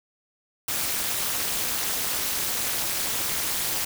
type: noise with amplitude modulation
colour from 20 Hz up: white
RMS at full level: -23 dBFS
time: 0.68-3.85 s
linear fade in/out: 5 ms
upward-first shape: sine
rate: 228 Hz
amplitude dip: 95%
effects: none